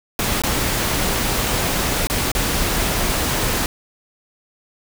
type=noise with dropouts; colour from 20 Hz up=pink; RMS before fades=-20 dBFS; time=0.19-3.66 s; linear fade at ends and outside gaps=1 ms; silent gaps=0.42-0.436 / 2.071-2.099 / 2.317-2.35 s; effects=none